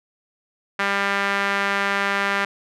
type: tone with band-pass filter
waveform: sawtooth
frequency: 198.9 Hz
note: G3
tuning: 25 cents sharp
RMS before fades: -22 dBFS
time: 0.79-2.45 s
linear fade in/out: 5 ms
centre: 1700 Hz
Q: 1.7
effects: none